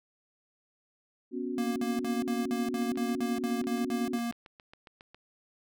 sine chord, B suspended second, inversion none, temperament equal with one note detuned, 246.9 / 277.2 / 366.2 Hz, B3 / C#4 / F#4, 0 / 0 / -18 cents, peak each -35 / -36 / -36 dBFS, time 1.31-4.2 s, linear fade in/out 50 ms
square tone bursts, 235 Hz, A#3, 14 cents sharp, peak -31 dBFS, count 12, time 1.58-4.312 s, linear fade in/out 2 ms, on 180 ms, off 52 ms
click train, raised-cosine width 0.3 ms, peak -34 dBFS, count 18, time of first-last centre 2.82-5.146 s, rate 7.31 Hz
effects none

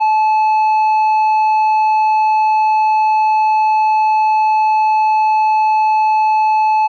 sine tone with tanh clipping, 865 Hz, A5, 30 cents flat, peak -11 dBFS, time 0-6.88 s, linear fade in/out 20 ms, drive 5 dB, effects none

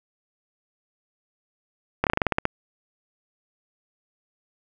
slowing click train, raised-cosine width 0.5 ms, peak -5 dBFS, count 10, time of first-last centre 2.04-2.454 s, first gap 28 ms, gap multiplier 1.12, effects none

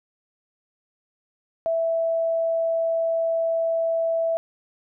sine tone, 659.3 Hz, E5, in tune, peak -20 dBFS, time 1.66-4.37 s, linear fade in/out 0 ms, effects none

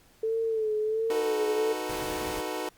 sine tone with vibrato, 440 Hz, A4, in tune, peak -25 dBFS, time 0.23-1.73 s, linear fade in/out 5 ms, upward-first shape sine, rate 1.4 Hz, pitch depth 52 cents each way
25% pulse chord, B dominant seventh, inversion first, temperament equal, 311.1 / 370 / 440 / 493.9 Hz, D#4 / F#4 / A4 / B4, 0 / 0 / 0 / 0 cents, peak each -33 dBFS, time 1.1-2.69 s, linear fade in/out 2 ms
pink noise, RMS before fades -39 dBFS, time 1.89-2.41 s, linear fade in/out 5 ms
effects pink hiss -60 dBFS RMS until 2.77 s + Opus 48 kbps

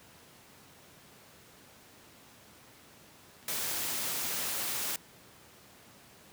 clicks, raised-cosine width 0.2 ms, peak -38 / -30 dBFS, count 2, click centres 3.428 / 4.34 s
white noise, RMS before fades -34 dBFS, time 3.48-4.96 s, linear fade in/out 2 ms
effects pink hiss -56 dBFS RMS until 6.32 s + high-pass 100 Hz 12 dB/octave

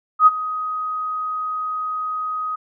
sine tone with ADSR envelope, 1255 Hz, D#6, 15 cents sharp, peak -5 dBFS, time 0.19-2.56 s, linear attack 76 ms, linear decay 30 ms, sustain -17 dB, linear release 12 ms, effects none

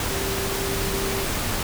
sine tone in noise, 390.8 Hz, G4, 5 cents flat, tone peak -29 dBFS, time 0.11-1.25 s, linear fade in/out 2 ms, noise pink, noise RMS -26 dBFS, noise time 0-1.63 s, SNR -6 dB, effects none

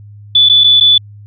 sine tone with dropouts, 3471 Hz, A7, 24 cents flat, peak -4 dBFS, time 0.35-0.98 s, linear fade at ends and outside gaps 5 ms, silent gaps 0.489-0.496 / 0.638-0.642 / 0.801-0.808 s, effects added 103 Hz sine -32 dBFS peak until 1.26 s

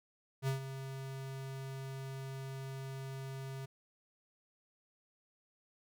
square tone with ADSR envelope, 134.3 Hz, C3, 46 cents sharp, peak -31 dBFS, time 0.42-3.66 s, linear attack 55 ms, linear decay 120 ms, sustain -11 dB, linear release 11 ms, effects none

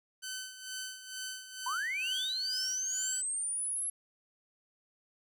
10% pulse tone with tremolo, 1522 Hz, F#6, 48 cents sharp, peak -29 dBFS, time 0.22-3.22 s, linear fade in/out 20 ms, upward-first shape sine, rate 2.2 Hz, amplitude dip 70%
sine linear sweep, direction up, 932.3 to 11175 Hz, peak -32 dBFS, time 1.66-3.9 s, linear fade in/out 5 ms
effects none

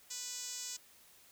5% pulse tone with band-pass filter, 493.9 Hz, B4, in tune, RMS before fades -43 dBFS, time 0.1-0.77 s, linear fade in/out 10 ms, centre 7500 Hz, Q 2.9, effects white hiss -62 dBFS RMS until 1.31 s

